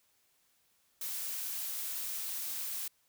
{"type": "noise", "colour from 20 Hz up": "blue", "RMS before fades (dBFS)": -38, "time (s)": [1.01, 2.88], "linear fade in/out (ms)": 5, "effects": ["white hiss -72 dBFS RMS until 3.08 s"]}